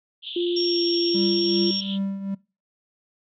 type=band-pass noise; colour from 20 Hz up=pink; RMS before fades=-34 dBFS; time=0.22-1.99 s; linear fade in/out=50 ms; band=3000 to 3600 Hz; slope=96 dB/octave
type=tone with pitch glide; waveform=sine; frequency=348.8 to 343 Hz; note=F4 to F4; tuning=-2 to -31 cents; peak=-21 dBFS; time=0.36-1.71 s; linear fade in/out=5 ms; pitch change=-29 cents; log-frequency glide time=0.65-0.82 s
type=tone; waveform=sine; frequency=5520 Hz; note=F8; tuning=21 cents flat; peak=-24 dBFS; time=0.56-1.81 s; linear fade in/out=10 ms
type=tone with tremolo; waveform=triangle; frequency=196 Hz; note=G3; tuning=in tune; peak=-20 dBFS; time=1.14-2.35 s; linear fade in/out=10 ms; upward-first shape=triangle; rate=2.6 Hz; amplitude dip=70%
effects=noise-tail reverb RT60 0.3 s tail -23 dB re dry